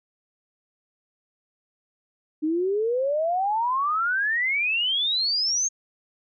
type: exponential sweep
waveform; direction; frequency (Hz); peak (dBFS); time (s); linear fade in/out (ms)
sine; up; 300 to 6540; -21; 2.42-5.69; 20
effects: none